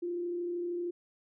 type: tone with frequency modulation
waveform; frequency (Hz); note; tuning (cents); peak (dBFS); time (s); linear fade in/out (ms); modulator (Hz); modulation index
sine; 348.9; F4; -2; -32; 0.02-0.91; 10; 33; 0.25
effects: none